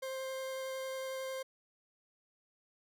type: tone with vibrato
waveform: 40% pulse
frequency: 527 Hz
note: C5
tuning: 12 cents sharp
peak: -37 dBFS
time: 0.02-1.43 s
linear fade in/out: 10 ms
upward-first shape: triangle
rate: 11 Hz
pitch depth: 8 cents each way
effects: none